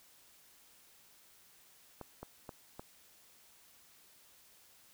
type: clicks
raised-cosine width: 1 ms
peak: -30 dBFS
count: 4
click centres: 2.013 / 2.23 / 2.492 / 2.795 s
effects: white hiss -63 dBFS RMS until 4.93 s